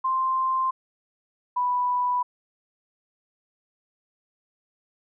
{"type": "tone pair in turn", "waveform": "sine", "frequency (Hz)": [1046.5, 987.8], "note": ["C6", "B5"], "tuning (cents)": [0, 0], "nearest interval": "minor second", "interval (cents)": 100, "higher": "first", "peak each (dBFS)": -21, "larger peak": "neither", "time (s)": [[0.04, 0.71], [1.56, 2.23]], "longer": "neither", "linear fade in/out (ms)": 10, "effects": []}